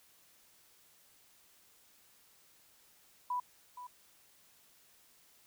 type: tone with echo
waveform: sine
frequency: 989 Hz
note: B5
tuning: 2 cents sharp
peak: -32 dBFS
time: 3.3-3.4 s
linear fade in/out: 5 ms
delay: 470 ms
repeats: 1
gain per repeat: -12 dB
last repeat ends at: 3.87 s
effects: white hiss -65 dBFS RMS until 5.46 s